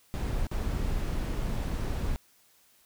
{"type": "noise with dropouts", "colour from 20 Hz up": "brown", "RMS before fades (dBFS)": -30, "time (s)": [0.14, 2.16], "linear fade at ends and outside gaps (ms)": 0, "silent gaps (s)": [[0.469, 0.513], [0.683, 0.687]], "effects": ["white hiss -63 dBFS RMS until 2.85 s"]}